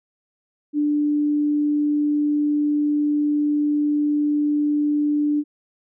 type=tone; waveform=sine; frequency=295.3 Hz; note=D4; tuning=10 cents sharp; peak=-17 dBFS; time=0.73-5.44 s; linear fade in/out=50 ms; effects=none